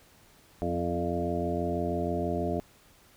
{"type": "harmonic tone with a mistuned harmonic", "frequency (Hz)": 86.2, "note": "F2", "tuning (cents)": -22, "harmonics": [1, 2, 3, 4, 5, 7, 8], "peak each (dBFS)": [-35, -35, -35, -35, -35, -35, -35], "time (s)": [0.62, 2.6], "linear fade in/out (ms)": 0, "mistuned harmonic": 2, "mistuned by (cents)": 41, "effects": ["pink hiss -59 dBFS RMS until 3.16 s"]}